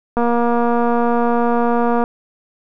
click train, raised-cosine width 1 ms, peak -5 dBFS, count 444, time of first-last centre 0.17-2.039 s, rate 237 Hz, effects none

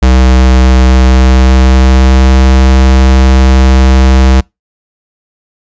square tone with pitch glide, 64 to 65.19 Hz, C2 to C2, -38 to -6 cents, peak -3 dBFS, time 0.02-4.41 s, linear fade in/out 10 ms, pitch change +32 cents, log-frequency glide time 0.89-2.34 s, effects noise-tail reverb RT60 0.2 s tail -26 dB re dry + resampled to 16000 Hz

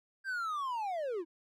triangle linear sweep, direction down, 1600 to 307.6 Hz, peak -31 dBFS, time 0.24-1.25 s, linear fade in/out 50 ms, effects MP3 64 kbps

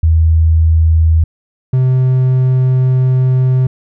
sine / triangle tone pair in turn, 80.7 / 128.96 Hz, E2 / C3, -36 / -25 cents, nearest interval minor sixth, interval 811 cents, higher second, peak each -6 dBFS, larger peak neither, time 0.03-1.24 / 1.73-3.67 s, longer second, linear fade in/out 5 ms, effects none

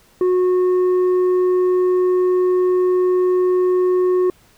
triangle tone with tanh clipping, 365.1 Hz, F#4, 23 cents flat, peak -14 dBFS, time 0.21-4.3 s, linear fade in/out 2 ms, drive 9 dB, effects pink hiss -53 dBFS RMS until 4.57 s

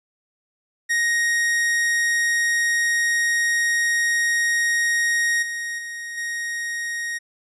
45% pulse tone with level steps, 1873 Hz, A#6, 8 cents sharp, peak -18 / -26 / -30 / -25 dBFS, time 0.89-7.19 s, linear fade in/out 20 ms, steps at 5.42 / 5.78 / 6.17 s, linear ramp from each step 10 ms, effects resampled to 24000 Hz

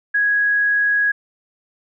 sine tone, 1661.2 Hz, G#6, in tune, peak -14 dBFS, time 0.14-1.12 s, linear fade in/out 10 ms, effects none

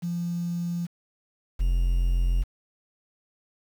sine / triangle tone pair in turn, 172.7 / 43.58 Hz, F3 / F1, -19 / -3 cents, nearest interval 2 octaves, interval 2384 cents, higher first, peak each -26 / -18 dBFS, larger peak second, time 0.02-0.87 / 1.59-2.44 s, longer neither, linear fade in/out 20 ms, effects 8-bit

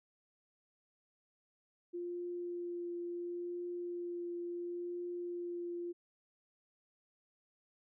sine tone with vibrato, 349.2 Hz, F4, in tune, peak -38 dBFS, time 1.93-5.93 s, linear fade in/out 20 ms, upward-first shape triangle, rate 0.72 Hz, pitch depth 12 cents each way, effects none

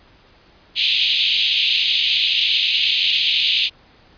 white band-pass noise, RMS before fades -18 dBFS, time 0.75-3.7 s, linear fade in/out 50 ms, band 2600 to 4000 Hz, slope 48 dB/octave, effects pink hiss -51 dBFS RMS until 4.17 s + resampled to 11025 Hz

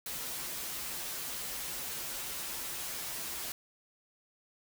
white noise with comb filter, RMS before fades -39 dBFS, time 0.06-3.52 s, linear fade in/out 2 ms, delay 10 ms, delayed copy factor -0.65, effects none

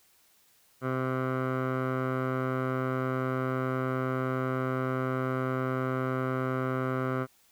15% pulse tone with low-pass filter, 129.8 Hz, C3, 13 cents flat, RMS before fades -30 dBFS, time 0.81-7.27 s, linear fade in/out 50 ms, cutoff 1400 Hz, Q 2, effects white hiss -64 dBFS RMS until 7.51 s

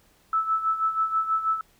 sine tone with tremolo, 1311 Hz, E6, 10 cents flat, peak -19 dBFS, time 0.33-1.61 s, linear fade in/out 2 ms, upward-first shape sine, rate 6.2 Hz, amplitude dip 70%, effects pink hiss -61 dBFS RMS until 1.79 s

